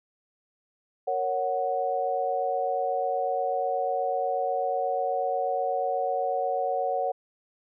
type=chord; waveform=sine; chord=F# major; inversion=first; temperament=equal; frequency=466.2 / 554.4 / 740 Hz; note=A#4 / C#5 / F#5; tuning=0 / 0 / 0 cents; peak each=-32 / -29 / -27 dBFS; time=1.07-7.12 s; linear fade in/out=10 ms; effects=none